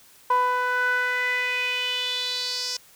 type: tone with band-pass filter sweep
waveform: sawtooth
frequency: 497.7 Hz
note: B4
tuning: 13 cents sharp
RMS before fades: -25 dBFS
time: 0.3-2.77 s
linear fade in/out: 5 ms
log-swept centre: 1000 to 5400 Hz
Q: 4.7
effects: white hiss -53 dBFS RMS until 2.95 s